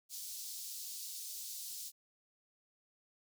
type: high-pass noise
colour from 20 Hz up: pink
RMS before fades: -45 dBFS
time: 0.09-1.92 s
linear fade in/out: 50 ms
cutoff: 4500 Hz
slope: 24 dB/octave
effects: none